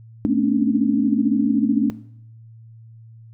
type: tone cluster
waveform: sine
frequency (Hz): 219.5 / 245.7 / 267.3 / 283.1 / 296.8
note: A3 / B3 / C4 / C#4 / D4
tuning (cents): -4 / -9 / +37 / +37 / +18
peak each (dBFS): -21 / -26 / -23 / -21 / -25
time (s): 0.25-1.9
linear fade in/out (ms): 0
effects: noise-tail reverb RT60 0.7 s tail -18 dB re dry + added 113 Hz sine -41 dBFS peak until 3.33 s